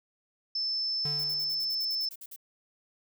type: tone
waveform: sine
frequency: 5274 Hz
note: E8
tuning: in tune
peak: -28 dBFS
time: 0.55-2.09 s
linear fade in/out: 5 ms
type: tone with exponential decay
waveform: square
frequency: 146.83 Hz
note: D3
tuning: in tune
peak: -35 dBFS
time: 1.05-1.88 s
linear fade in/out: 2 ms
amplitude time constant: 180 ms
type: noise bursts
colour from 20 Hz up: violet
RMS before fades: -44 dBFS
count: 12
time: 1.19-2.362 s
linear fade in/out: 5 ms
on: 50 ms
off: 52 ms
effects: none